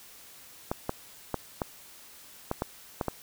clicks, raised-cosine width 1 ms, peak -14 dBFS, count 8, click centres 0.715 / 0.894 / 1.343 / 1.618 / 2.514 / 2.621 / 3.012 / 3.083 s, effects white hiss -51 dBFS RMS until 3.22 s

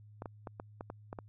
clicks, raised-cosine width 1 ms, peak -27 dBFS, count 8, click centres 0.221 / 0.258 / 0.472 / 0.599 / 0.809 / 0.901 / 1.129 / 1.188 s, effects added 105 Hz sine -53 dBFS peak until 1.28 s

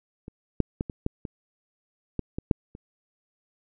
clicks, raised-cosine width 3 ms, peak -26 / -7 / -14 / -20 / -12 / -21 / -14 / -17 / -6 / -29 dBFS, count 10, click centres 0.281 / 0.603 / 0.809 / 0.898 / 1.064 / 1.252 / 2.193 / 2.385 / 2.512 / 2.751 s, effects none

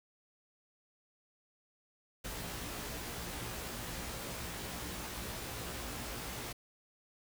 pink noise with comb filter, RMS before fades -42 dBFS, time 2.24-6.53 s, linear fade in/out 10 ms, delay 17 ms, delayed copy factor +0.75, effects none

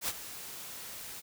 white noise with ADSR envelope, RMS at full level -31 dBFS, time 0.01-1.22 s, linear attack 70 ms, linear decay 41 ms, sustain -13 dB, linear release 34 ms, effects none

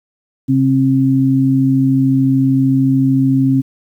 sine tone pair together, 133.8 / 267.2 Hz, C3 / C4, +39 / +36 cents, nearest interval octave, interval 1197 cents, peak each -14 / -11 dBFS, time 0.48-3.62 s, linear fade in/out 20 ms, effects 8-bit

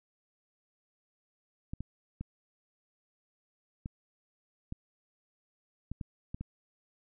clicks, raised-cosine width 5 ms, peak -25 dBFS, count 9, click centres 1.735 / 1.806 / 2.21 / 3.859 / 4.724 / 5.916 / 6.012 / 6.345 / 6.41 s, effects none

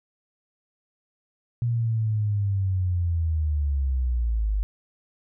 sine linear sweep, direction down, 120 to 49 Hz, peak -21 dBFS, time 1.62-4.63 s, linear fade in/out 0 ms, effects none

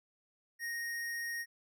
square tone, 1865 Hz, A#6, in tune, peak -37 dBFS, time 0.59-1.46 s, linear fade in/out 50 ms, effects none

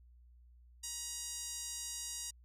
5% pulse tone with band-pass filter, 953 Hz, A#5, 38 cents sharp, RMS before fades -43 dBFS, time 0.83-2.31 s, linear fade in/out 10 ms, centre 6900 Hz, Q 1.4, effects added 60 Hz sine -58 dBFS peak until 2.44 s

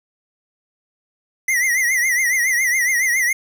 square tone with vibrato, 2001 Hz, B6, 22 cents sharp, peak -16 dBFS, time 1.48-3.33 s, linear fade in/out 5 ms, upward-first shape triangle, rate 7.2 Hz, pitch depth 130 cents each way, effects 8-bit

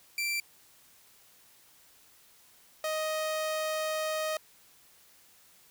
sawtooth tone pair in turn, 2349 / 624.9 Hz, D7 / D#5, 0 / +7 cents, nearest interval octave + major seventh, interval 2293 cents, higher first, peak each -26 dBFS, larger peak neither, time 0.18-0.4 / 2.84-4.37 s, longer second, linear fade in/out 2 ms, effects white hiss -60 dBFS RMS until 5.7 s

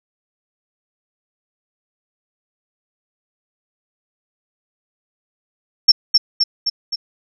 sine tone with echo, 5420 Hz, E8, 47 cents sharp, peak -3 dBFS, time 5.88-5.92 s, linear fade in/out 10 ms, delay 260 ms, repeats 4, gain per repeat -4 dB, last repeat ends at 6.96 s, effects none

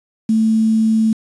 sine tone with quantisation, 221.1 Hz, A3, 9 cents sharp, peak -11 dBFS, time 0.29-1.13 s, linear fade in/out 5 ms, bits 6, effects resampled to 22050 Hz

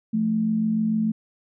sine tone pair together, 172.8 / 219.5 Hz, F3 / A3, -18 / -4 cents, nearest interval major third, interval 414 cents, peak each -29 / -20 dBFS, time 0.13-1.12 s, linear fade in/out 10 ms, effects none

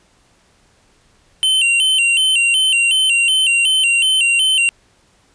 square tone with vibrato, 2911 Hz, F#7, 29 cents flat, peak -12 dBFS, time 1.43-4.69 s, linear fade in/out 0 ms, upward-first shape square, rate 2.7 Hz, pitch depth 92 cents each way, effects pink hiss -55 dBFS RMS until 5.34 s + resampled to 22050 Hz

